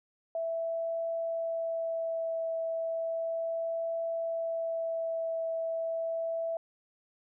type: tone with vibrato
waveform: sine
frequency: 659.3 Hz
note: E5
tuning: in tune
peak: -30 dBFS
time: 0.35-6.57 s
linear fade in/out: 2 ms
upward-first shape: triangle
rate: 0.34 Hz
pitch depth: 10 cents each way
effects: none